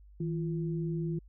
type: tone pair together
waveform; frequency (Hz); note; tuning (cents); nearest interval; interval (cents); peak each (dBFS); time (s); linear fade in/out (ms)
sine; 160.9 / 345.1; E3 / F4; -42 / -21; octave + minor second; 1321; -31 / -37; 0.2-1.19; 5
effects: added 50 Hz sine -52 dBFS peak until 1.28 s